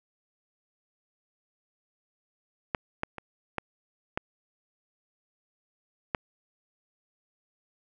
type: clicks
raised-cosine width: 0.5 ms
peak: -11 / -13 / -23 / -14 / -13 / -11 dBFS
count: 6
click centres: 2.748 / 3.034 / 3.183 / 3.583 / 4.175 / 6.148 s
effects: none